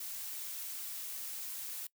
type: noise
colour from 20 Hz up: blue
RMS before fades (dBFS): -42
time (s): 0-1.87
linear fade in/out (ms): 5
effects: noise-tail reverb RT60 0.1 s tail -22 dB re dry